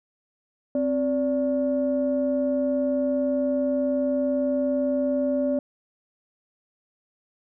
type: tone pair together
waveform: sine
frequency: 262.3 / 579.7 Hz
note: C4 / D5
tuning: +4 / -23 cents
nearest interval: octave + major second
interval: 1373 cents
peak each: -23 dBFS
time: 0.75-5.59 s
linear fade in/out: 2 ms
effects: tanh soft clip ceiling -14 dBFS